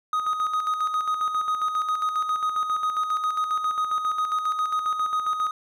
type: tone with tremolo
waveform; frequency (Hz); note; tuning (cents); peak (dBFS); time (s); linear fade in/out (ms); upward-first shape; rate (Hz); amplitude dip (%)
triangle; 1251; D#6; +9; -19; 0.13-5.51; 2; square; 7.4; 50
effects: none